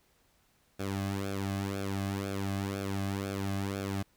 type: tone with flanger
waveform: sawtooth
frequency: 98.2 Hz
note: G2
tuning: 4 cents sharp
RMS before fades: -34 dBFS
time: 0.79-4.03 s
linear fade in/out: 10 ms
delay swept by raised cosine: 1 to 2.2 ms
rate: 2 Hz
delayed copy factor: -0.8
effects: pink hiss -69 dBFS RMS until 4.16 s